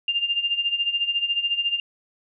sine tone with tremolo, 2800 Hz, F7, 4 cents sharp, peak -18 dBFS, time 0.08-1.8 s, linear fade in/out 2 ms, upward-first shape sine, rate 14 Hz, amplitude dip 75%, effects none

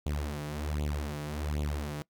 sawtooth tone with flanger, 74 Hz, D2, 14 cents sharp, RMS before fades -34 dBFS, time 0.06-2.02 s, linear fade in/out 0 ms, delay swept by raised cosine 0.28 to 6.28 ms, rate 1.3 Hz, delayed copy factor +0.85, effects noise-tail reverb RT60 0.1 s tail -23 dB re dry

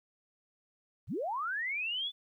sine linear sweep, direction up, 58.27 to 3520 Hz, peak -32 dBFS, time 1.07-2.12 s, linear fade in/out 50 ms, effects 12-bit

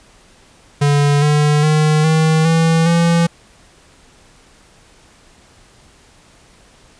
square tone with pitch steps, 144.1 / 148.75 / 153.55 / 158.51 / 163.63 / 168.91 Hz, D3 / D3 / D#3 / D#3 / E3 / E3, -33 / +22 / -23 / +32 / -12 / +43 cents, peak -11 dBFS, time 0.81-3.27 s, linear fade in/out 10 ms, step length 410 ms, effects pink hiss -48 dBFS RMS until 6.99 s + resampled to 22050 Hz

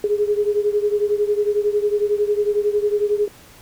sine beating tone pair, 411.7 / 422.7 Hz, G#4 / G#4, -15 / +31 cents, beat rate 11 Hz, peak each -18 / -21 dBFS, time 0.04-3.28 s, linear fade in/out 2 ms, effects pink hiss -46 dBFS RMS until 3.61 s

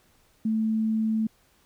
sine tone, 220 Hz, A3, in tune, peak -22 dBFS, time 0.45-1.27 s, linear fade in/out 5 ms, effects pink hiss -63 dBFS RMS until 1.65 s

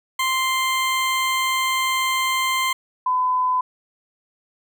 20% pulse / sine tone pair in turn, 1046.5 / 1009.1 Hz, C6 / B5, 0 / +37 cents, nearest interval minor second, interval 63 cents, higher first, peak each -14 / -17 dBFS, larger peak first, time 0.19-2.73 / 3.06-3.61 s, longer first, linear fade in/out 5 ms, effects none

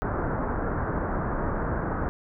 pink low-pass noise, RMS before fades -28 dBFS, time 0.02-2.09 s, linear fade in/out 0 ms, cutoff 1600 Hz, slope 48 dB/octave, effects none

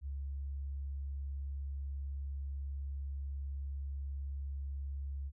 sine tone, 69.3 Hz, C#2, in tune, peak -37 dBFS, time 0.01-5.32 s, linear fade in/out 50 ms, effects none

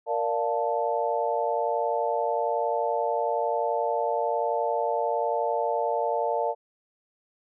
sine chord, Bb major seventh, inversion none, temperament equal, 466.2 / 587.3 / 698.5 / 880 Hz, Bb4 / D5 / F5 / A5, 0 / 0 / 0 / 0 cents, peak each -29 dBFS, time 0.06-6.55 s, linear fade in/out 50 ms, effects none

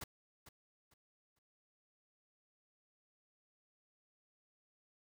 pink noise with echo, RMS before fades -45 dBFS, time 0.01-0.04 s, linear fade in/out 5 ms, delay 450 ms, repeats 3, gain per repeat -12 dB, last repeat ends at 1.39 s, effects none

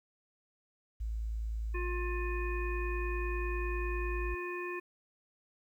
sine tone, 55 Hz, A1, in tune, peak -33 dBFS, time 1-4.35 s, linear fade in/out 10 ms
harmonic tone, 355 Hz, F4, 28 cents sharp, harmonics 1 / 3 / 5 / 7, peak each -38 / -43 / -44 / -43 dBFS, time 1.74-4.8 s, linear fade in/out 10 ms
effects 11-bit

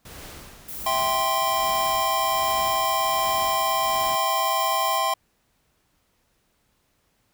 pink noise with tremolo, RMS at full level -40 dBFS, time 0.05-4.16 s, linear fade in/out 5 ms, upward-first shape sine, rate 1.3 Hz, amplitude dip 60%
violet noise, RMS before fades -35 dBFS, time 0.68-4.99 s, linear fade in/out 10 ms
square chord, C major, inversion first, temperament just, 654.1 / 784.9 / 1046.5 Hz, E5 / G5 / C6, -14 / +2 / 0 cents, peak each -29 / -27 / -24 dBFS, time 0.86-5.14 s, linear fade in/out 5 ms
effects pink hiss -68 dBFS RMS until 7.33 s

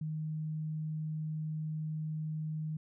sine tone, 155.56 Hz, D#3, in tune, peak -34 dBFS, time 0.01-2.77 s, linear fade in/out 5 ms, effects none

